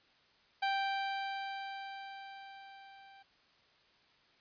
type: tone with level ramp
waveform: sawtooth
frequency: 784 Hz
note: G5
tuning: in tune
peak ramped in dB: -26 to -52 dBFS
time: 0.62-3.23 s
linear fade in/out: 10 ms
effects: white hiss -67 dBFS RMS until 4.4 s + resampled to 11025 Hz